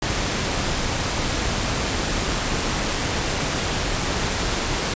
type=noise with amplitude modulation; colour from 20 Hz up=pink; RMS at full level=-22 dBFS; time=0.02-4.94 s; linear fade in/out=5 ms; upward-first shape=sine; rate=198 Hz; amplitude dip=30%; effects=resampled to 16000 Hz